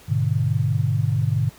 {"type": "chord", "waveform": "sine", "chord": "G# diminished", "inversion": "none", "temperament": "just", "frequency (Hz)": [103.83, 124.59, 149.51], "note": ["G#2", "B2", "D3"], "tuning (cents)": [0, 16, 31], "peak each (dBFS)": [-22, -22, -23], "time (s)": [0.08, 1.5], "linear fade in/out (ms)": 20, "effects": ["pink hiss -48 dBFS RMS until 1.58 s"]}